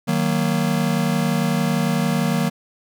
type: chord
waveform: square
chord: D# minor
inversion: none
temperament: just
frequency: 155.56 / 186.68 / 233.3 Hz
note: D#3 / F#3 / A#3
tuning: 0 / +16 / +2 cents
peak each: -23 dBFS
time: 0.07-2.5 s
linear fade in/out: 20 ms
effects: none